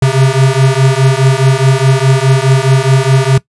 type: beating tone pair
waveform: square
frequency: 130.81 / 135.61 Hz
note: C3 / C#3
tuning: 0 / -38 cents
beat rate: 4.8 Hz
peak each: -10 dBFS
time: 0.02-3.38 s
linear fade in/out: 5 ms
effects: noise-tail reverb RT60 0.1 s tail -19 dB re dry + resampled to 24000 Hz